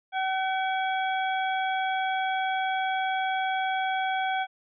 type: harmonic tone with a mistuned harmonic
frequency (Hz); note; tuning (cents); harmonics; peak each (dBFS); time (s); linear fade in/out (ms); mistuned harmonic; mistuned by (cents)
760; F#5; +46; 1 / 2 / 3 / 4; -26 / -32 / -36 / -38; 0.12-4.47; 50; 4; +150
effects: none